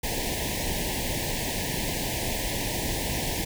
pink band-stop noise, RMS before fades -29 dBFS, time 0.03-3.45 s, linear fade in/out 10 ms, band 980 to 1700 Hz, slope 96 dB/octave, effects none

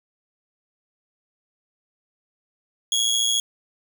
25% pulse tone with amplitude modulation, 3322 Hz, G#7, in tune, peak -13 dBFS, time 2.92-3.4 s, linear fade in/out 2 ms, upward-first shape sine, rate 114 Hz, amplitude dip 60%, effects none

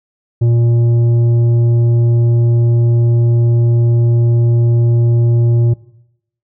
triangle tone with tanh clipping, 117.8 Hz, A#2, 19 cents sharp, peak -10 dBFS, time 0.41-5.74 s, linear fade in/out 10 ms, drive 12 dB, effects noise-tail reverb RT60 0.8 s tail -19 dB re dry

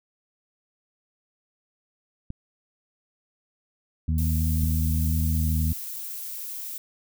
clicks, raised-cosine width 5 ms, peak -21 dBFS, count 2, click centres 2.304 / 4.636 s
harmonic tone, 79.4 Hz, D#2, 36 cents sharp, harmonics 1 / 2 / 3, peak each -22 / -28 / -32 dBFS, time 4.08-5.73 s, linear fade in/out 5 ms
violet noise, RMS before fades -35 dBFS, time 4.18-6.78 s, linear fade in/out 2 ms
effects none

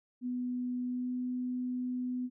sine tone with pitch glide, 248.2 to 250.2 Hz, B3 to B3, +9 to +23 cents, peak -32 dBFS, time 0.21-2.3 s, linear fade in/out 50 ms, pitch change +14 cents, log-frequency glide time 0.86-1.11 s, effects none

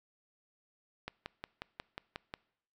click train, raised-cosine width 0.3 ms, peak -23 dBFS, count 8, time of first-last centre 1.08-2.339 s, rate 5.56 Hz, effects noise-tail reverb RT60 0.7 s tail -23 dB re dry

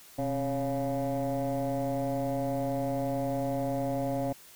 sine tone with frequency modulation, 413.5 Hz, G#4, 8 cents flat, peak -26 dBFS, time 0.18-4.33 s, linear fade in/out 10 ms, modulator 143 Hz, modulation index 2.2, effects tanh soft clip ceiling -25 dBFS + white hiss -53 dBFS RMS until 4.55 s

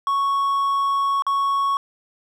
triangle tone with dropouts, 1108.7 Hz, C#6, in tune, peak -16 dBFS, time 0.07-1.77 s, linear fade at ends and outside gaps 1 ms, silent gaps 1.222-1.266 s, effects none

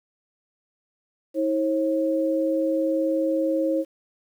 sine tone pair together, 320.5 / 539 Hz, E4 / C#5, -49 / -49 cents, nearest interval major sixth, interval 900 cents, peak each -23 dBFS, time 1.34-3.85 s, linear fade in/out 50 ms, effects 9-bit

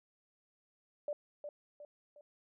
sine tone with echo, 587.3 Hz, D5, in tune, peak -34 dBFS, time 1.08-1.13 s, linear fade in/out 2 ms, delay 360 ms, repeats 3, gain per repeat -7 dB, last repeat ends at 2.21 s, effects none

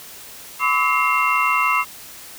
sine tone cluster, 1013 / 1139 / 1289 / 2118 / 2735 Hz, B5 / C#6 / E6 / C7 / F7, +44 / +47 / -39 / +21 / -37 cents, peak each -22 dBFS, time 0.59-1.85 s, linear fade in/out 50 ms, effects white hiss -39 dBFS RMS until 2.38 s

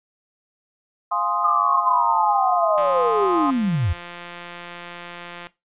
sine chord, F minor seventh, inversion none, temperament equal, 698.5 / 830.6 / 1046.5 / 1244.5 Hz, F5 / Ab5 / C6 / Eb6, 0 / 0 / 0 / 0 cents, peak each -28 / -28 / -23 / -25 dBFS, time 1.11-3.51 s, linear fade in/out 10 ms
sine linear sweep, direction down, 1229 to 73.42 Hz, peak -18 dBFS, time 1.44-3.93 s, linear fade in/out 5 ms
click train, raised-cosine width 0.3 ms, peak -20 dBFS, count 469, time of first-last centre 2.78-5.47 s, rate 174 Hz
effects noise-tail reverb RT60 0.2 s tail -17 dB re dry + resampled to 8000 Hz

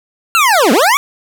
25% pulse linear two-way sweep, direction down then up, 1396.9 to 199.5 to 1179 Hz, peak -4 dBFS, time 0.35-0.97 s, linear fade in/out 0 ms, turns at 0.72 s, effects none

